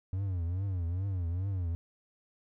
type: tone with vibrato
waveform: triangle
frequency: 91.1 Hz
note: F#2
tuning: 26 cents flat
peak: -28 dBFS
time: 0.13-1.75 s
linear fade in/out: 0 ms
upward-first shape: triangle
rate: 2.4 Hz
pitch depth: 180 cents each way
effects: none